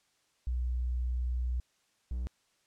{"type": "tone pair in turn", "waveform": ["sine", "triangle"], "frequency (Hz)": [61.5, 61.26], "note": ["B1", "B1"], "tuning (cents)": [-7, -13], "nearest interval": "unison", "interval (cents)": 6, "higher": "first", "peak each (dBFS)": [-29, -30], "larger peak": "first", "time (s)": [[0.47, 1.6], [2.11, 2.27]], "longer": "first", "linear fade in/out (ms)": 0, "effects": ["white hiss -72 dBFS RMS until 2.66 s", "low-pass 8000 Hz 12 dB/octave"]}